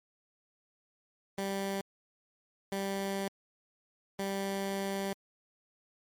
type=tone bursts at uneven times; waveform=15% pulse; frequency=196 Hz; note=G3; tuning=in tune; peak=-26 dBFS; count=3; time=1.38-1.81 / 2.72-3.28 / 4.19-5.13 s; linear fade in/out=2 ms; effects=MP3 96 kbps